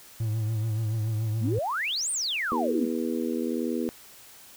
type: tone with vibrato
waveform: triangle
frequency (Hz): 110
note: A2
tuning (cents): 0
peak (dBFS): -23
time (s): 0.2-1.59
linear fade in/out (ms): 5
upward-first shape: triangle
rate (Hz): 7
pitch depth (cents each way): 70
type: exponential two-way sweep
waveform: sine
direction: up then down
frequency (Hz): 189.7 to 9360 to 189.7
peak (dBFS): -26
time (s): 1.4-2.88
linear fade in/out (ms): 50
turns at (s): 2.11
type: harmonic tone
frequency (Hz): 81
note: E2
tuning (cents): -30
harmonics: 3 / 4 / 5 / 6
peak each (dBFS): -29 / -31 / -33 / -35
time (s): 2.52-3.89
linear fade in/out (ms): 0
effects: white hiss -50 dBFS RMS until 4.56 s